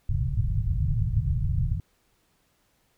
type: low-pass noise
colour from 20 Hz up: white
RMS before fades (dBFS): -25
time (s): 0.09-1.8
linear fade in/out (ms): 2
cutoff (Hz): 140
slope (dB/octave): 48
effects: pink hiss -68 dBFS RMS until 2.97 s